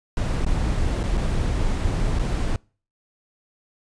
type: noise with dropouts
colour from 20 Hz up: brown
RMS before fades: -22 dBFS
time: 0.17-2.56 s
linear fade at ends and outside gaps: 1 ms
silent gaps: 0.449-0.464 / 1.031-1.037 / 1.172-1.176 / 2.189-2.194 s
effects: noise-tail reverb RT60 0.4 s tail -26 dB re dry + resampled to 22050 Hz

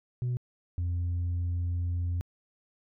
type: tone pair in turn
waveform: sine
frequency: 123.47 / 87.31 Hz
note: B2 / F2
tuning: 0 / 0 cents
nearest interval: tritone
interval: 600 cents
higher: first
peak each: -25 dBFS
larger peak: neither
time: 0.22-0.37 / 0.78-2.21 s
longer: second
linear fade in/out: 0 ms
effects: tanh soft clip ceiling -26 dBFS

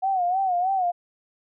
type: tone with vibrato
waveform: sine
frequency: 740 Hz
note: F#5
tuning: in tune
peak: -20 dBFS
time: 0.02-0.92 s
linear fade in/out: 20 ms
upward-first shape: sine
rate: 3.2 Hz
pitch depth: 96 cents each way
effects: none

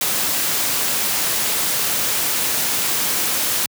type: noise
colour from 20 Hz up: white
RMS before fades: -20 dBFS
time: 0.01-3.66 s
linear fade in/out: 2 ms
effects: high-pass 100 Hz 12 dB/octave

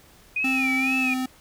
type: tone with vibrato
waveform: sine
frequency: 2451 Hz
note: D#7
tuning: 27 cents flat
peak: -22 dBFS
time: 0.36-1.14 s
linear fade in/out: 5 ms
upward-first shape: sine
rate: 2 Hz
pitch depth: 120 cents each way
type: tone with pitch glide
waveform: square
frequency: 262.9 to 257.8 Hz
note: C4 to C4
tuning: +8 to -26 cents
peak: -25 dBFS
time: 0.44-1.26 s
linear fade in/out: 5 ms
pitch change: -34 cents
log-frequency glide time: 0.93-1.07 s
effects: pink hiss -53 dBFS RMS until 1.4 s

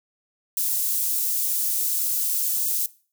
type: high-pass noise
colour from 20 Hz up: white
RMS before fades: -24 dBFS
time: 0.57-2.86 s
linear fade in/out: 2 ms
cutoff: 8400 Hz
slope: 12 dB/octave
effects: noise-tail reverb RT60 0.4 s tail -20 dB re dry

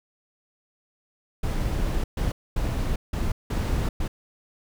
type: noise bursts at uneven times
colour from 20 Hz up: brown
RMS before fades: -25 dBFS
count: 6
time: 1.43-2.04 / 2.17-2.32 / 2.56-2.96 / 3.13-3.32 / 3.5-3.89 / 4-4.08 s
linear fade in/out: 5 ms
effects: none

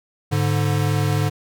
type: tone pair together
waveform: square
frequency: 103.4 / 146.23 Hz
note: G#2 / D3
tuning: -7 / -7 cents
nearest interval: tritone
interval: 600 cents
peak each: -21 dBFS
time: 0.31-1.3 s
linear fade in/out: 20 ms
effects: none

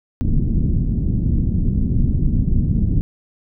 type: low-pass noise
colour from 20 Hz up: pink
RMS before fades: -17 dBFS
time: 0.21-3.01 s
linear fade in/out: 0 ms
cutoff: 240 Hz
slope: 24 dB/octave
effects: none

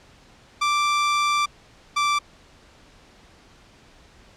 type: tone pair in turn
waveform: sawtooth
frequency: 1174.7 / 1170.4 Hz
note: D6 / D6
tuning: 0 / -6 cents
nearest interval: unison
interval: 6 cents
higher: first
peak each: -15 / -15 dBFS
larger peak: neither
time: 0.61-1.46 / 1.96-2.19 s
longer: first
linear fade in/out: 10 ms
effects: pink hiss -52 dBFS RMS until 4.36 s + low-pass 6000 Hz 12 dB/octave

